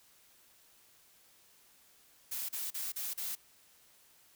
blue noise bursts, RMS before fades -38 dBFS, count 5, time 2.31-3.354 s, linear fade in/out 10 ms, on 180 ms, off 36 ms, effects white hiss -64 dBFS RMS until 4.35 s

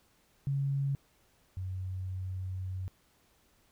sine tone pair in turn, 138.59 / 93.22 Hz, C#3 / F#2, 0 / +13 cents, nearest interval perfect fifth, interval 687 cents, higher first, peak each -28 / -34 dBFS, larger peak first, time 0.47-0.95 / 1.57-2.88 s, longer second, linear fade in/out 0 ms, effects pink hiss -68 dBFS RMS until 3.71 s

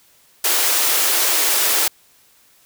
white high-pass noise, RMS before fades -17 dBFS, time 0.44-1.88 s, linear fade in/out 5 ms, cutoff 300 Hz, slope 96 dB/octave, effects white hiss -54 dBFS RMS until 2.65 s

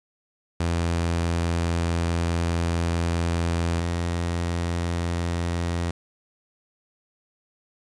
sawtooth tone pair in turn, 84.7 / 85.73 Hz, E2 / F2, +48 / -32 cents, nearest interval unison, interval 20 cents, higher second, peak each -18 / -20 dBFS, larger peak first, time 0.6-3.8 / 3.8-5.91 s, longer first, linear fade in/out 5 ms, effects resampled to 22050 Hz + 8-bit

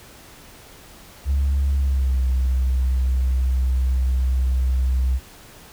sine tone with pitch glide, 69.3 to 64.29 Hz, C#2 to C2, 0 to -30 cents, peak -15 dBFS, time 1.25-5.2 s, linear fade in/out 50 ms, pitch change -130 cents, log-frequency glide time 1.73-2.2 s, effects tanh soft clip ceiling -14 dBFS + pink hiss -45 dBFS RMS until 5.72 s

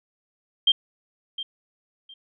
sine tone with echo, 3174 Hz, G7, 21 cents sharp, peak -14 dBFS, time 0.67-0.72 s, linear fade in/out 5 ms, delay 710 ms, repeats 2, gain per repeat -14 dB, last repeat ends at 2.14 s, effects none

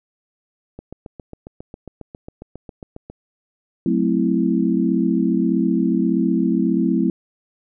click train, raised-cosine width 2 ms, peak -21 dBFS, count 18, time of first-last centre 0.79-3.1 s, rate 7.36 Hz
sine chord, F# half-diminished seventh, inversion none, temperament equal, 185 / 220 / 261.6 / 329.6 Hz, F#3 / A3 / C4 / E4, 0 / 0 / 0 / 0 cents, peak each -21 dBFS, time 3.86-7.1 s, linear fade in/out 2 ms
effects none

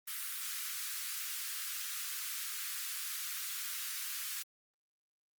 white high-pass noise, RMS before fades -40 dBFS, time 0.07-4.43 s, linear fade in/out 10 ms, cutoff 1200 Hz, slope 48 dB/octave, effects Opus 32 kbps

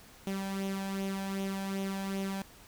sawtooth tone with flanger, 194.5 Hz, G3, 13 cents flat, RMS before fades -35 dBFS, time 0.27-2.42 s, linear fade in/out 0 ms, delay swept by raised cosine 0.31 to 1.26 ms, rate 2.6 Hz, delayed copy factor +0.55, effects pink hiss -55 dBFS RMS until 2.67 s

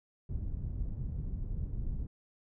pink low-pass noise, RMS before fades -36 dBFS, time 0.29-2.07 s, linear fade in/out 2 ms, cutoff 120 Hz, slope 12 dB/octave, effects none

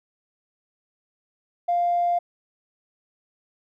triangle tone with tanh clipping, 698.5 Hz, F5, in tune, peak -19 dBFS, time 1.68-2.19 s, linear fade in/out 10 ms, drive 4 dB, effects none

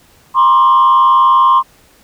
sine tone with frequency modulation, 1060 Hz, C6, 22 cents sharp, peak -4 dBFS, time 0.34-1.63 s, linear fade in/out 50 ms, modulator 100 Hz, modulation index 0.71, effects tanh soft clip ceiling -3 dBFS + pink hiss -48 dBFS RMS until 2.03 s

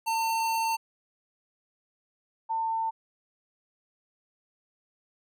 square / sine tone pair in turn, 902 / 898.5 Hz, A5 / A5, +43 / +36 cents, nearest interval unison, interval 7 cents, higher first, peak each -26 dBFS, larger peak neither, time 0.06-0.77 / 2.49-2.91 s, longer first, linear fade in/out 20 ms, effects none

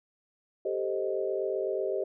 sine chord, A half-diminished seventh, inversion third, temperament equal, 392 / 440 / 523.3 / 622.3 Hz, G4 / A4 / C5 / Eb5, 0 / 0 / 0 / 0 cents, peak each -31 / -36 / -34 / -34 dBFS, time 0.65-2.04 s, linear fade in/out 5 ms, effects none

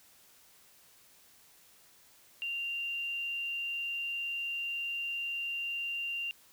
sine tone with frequency modulation, 2779 Hz, F7, 9 cents flat, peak -33 dBFS, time 2.42-6.31 s, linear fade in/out 0 ms, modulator 56.9 Hz, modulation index 0.31, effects white hiss -61 dBFS RMS until 6.52 s

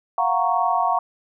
sine chord, Gb major seventh, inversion third, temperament equal, 698.5 / 740 / 932.3 / 1108.7 Hz, F5 / Gb5 / Bb5 / Db6, 0 / 0 / 0 / 0 cents, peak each -23 dBFS, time 0.18-0.99 s, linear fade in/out 2 ms, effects none

